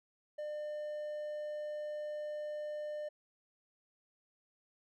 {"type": "tone", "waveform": "triangle", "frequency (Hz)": 600, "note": "D5", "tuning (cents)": 37, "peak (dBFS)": -36, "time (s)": [0.38, 3.09], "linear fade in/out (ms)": 10, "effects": []}